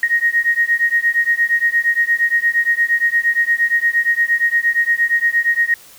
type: beating tone pair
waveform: sine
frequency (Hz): 1868 / 1876.6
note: A#6 / A#6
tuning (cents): +3 / +11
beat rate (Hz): 8.6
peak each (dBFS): -16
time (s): 0.03-5.74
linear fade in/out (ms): 2
effects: white hiss -43 dBFS RMS until 5.98 s